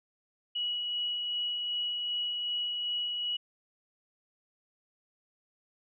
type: tone with tremolo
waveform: sine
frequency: 2922 Hz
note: F#7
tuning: 22 cents flat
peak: -29 dBFS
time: 0.55-3.37 s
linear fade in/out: 10 ms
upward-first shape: sine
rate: 2.6 Hz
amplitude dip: 25%
effects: none